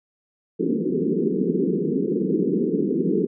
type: band-pass noise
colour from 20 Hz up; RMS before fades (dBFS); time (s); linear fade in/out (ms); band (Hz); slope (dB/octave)
white; -22; 0.59-3.27; 20; 160 to 450; 96
effects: none